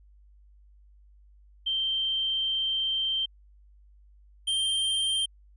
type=tone pair in turn; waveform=sine / square; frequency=3136 / 3158 Hz; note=G7 / G7; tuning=0 / +12 cents; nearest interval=unison; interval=12 cents; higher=second; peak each=-25 dBFS; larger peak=neither; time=1.66-3.26 / 4.47-5.26 s; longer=first; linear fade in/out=10 ms; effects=added 50 Hz sine -53 dBFS peak until 5.56 s + resampled to 24000 Hz